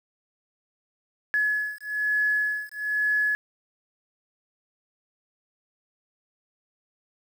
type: beating tone pair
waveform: sine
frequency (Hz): 1699 / 1700.1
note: G#6 / G#6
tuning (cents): +39 / +40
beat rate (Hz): 1.1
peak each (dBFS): -26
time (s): 1.34-3.35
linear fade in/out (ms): 0
effects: 8-bit